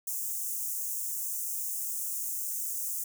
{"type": "high-pass noise", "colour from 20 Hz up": "white", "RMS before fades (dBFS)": -34, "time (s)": [0.07, 3.04], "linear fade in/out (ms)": 5, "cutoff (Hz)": 6300, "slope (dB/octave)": 48, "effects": []}